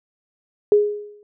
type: tone with exponential decay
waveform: sine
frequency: 415.3 Hz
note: G#4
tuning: in tune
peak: -8 dBFS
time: 0.72-1.23 s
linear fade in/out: 1 ms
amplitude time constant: 110 ms
effects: none